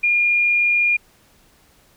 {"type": "tone", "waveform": "sine", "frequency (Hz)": 2418, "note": "D7", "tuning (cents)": 50, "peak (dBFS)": -14, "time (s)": [0.03, 0.97], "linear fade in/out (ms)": 10, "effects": ["pink hiss -55 dBFS RMS until 1.96 s"]}